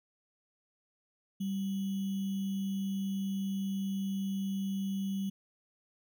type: tone with sample-and-hold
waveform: sine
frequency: 194.9 Hz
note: G3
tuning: 10 cents flat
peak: -31 dBFS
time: 1.4-5.3 s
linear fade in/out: 10 ms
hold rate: 3150 Hz
effects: none